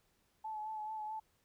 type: tone with vibrato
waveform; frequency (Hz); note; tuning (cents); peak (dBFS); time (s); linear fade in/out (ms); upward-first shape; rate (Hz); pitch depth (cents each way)
sine; 863; A5; -34; -39; 0.44-1.2; 10; sine; 4.6; 28
effects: pink hiss -75 dBFS RMS until 1.44 s